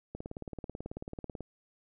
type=click train; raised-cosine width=2 ms; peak=-26 dBFS; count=24; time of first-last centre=0.15-1.407 s; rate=18.3 Hz; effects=none